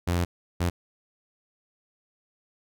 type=tone bursts at uneven times; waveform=sawtooth; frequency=87.31 Hz; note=F2; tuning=in tune; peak=-19 dBFS; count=2; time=0.07-0.25 / 0.6-0.7 s; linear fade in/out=10 ms; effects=none